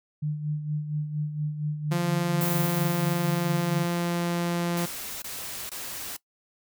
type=tone with tremolo; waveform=sine; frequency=150.4 Hz; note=D3; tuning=42 cents sharp; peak=-24 dBFS; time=0.22-3.86 s; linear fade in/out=10 ms; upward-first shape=sine; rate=4.3 Hz; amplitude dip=60%
type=tone with pitch glide; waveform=sawtooth; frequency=173.7 to 172.6 Hz; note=F3 to F3; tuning=-9 to -20 cents; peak=-21 dBFS; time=1.91-4.86 s; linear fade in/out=10 ms; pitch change=-11 cents; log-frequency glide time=3.23-4.19 s
type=noise with exponential decay; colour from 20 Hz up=violet; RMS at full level=-30 dBFS; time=2.41-5.54 s; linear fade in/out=2 ms; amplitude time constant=680 ms
type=noise bursts; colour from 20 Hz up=white; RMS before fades=-36 dBFS; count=3; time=4.77-6.166 s; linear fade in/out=2 ms; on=450 ms; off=23 ms
effects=noise-tail reverb RT60 0.1 s tail -20 dB re dry